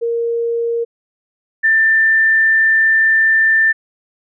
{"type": "tone pair in turn", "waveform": "sine", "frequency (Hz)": [466.2, 1782.6], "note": ["A#4", "A6"], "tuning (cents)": [0, 22], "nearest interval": "octave + major seventh", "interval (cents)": 2322, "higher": "second", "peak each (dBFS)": [-15, -9], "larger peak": "second", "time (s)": [[0.01, 0.85], [1.63, 3.73]], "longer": "second", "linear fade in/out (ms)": 20, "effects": []}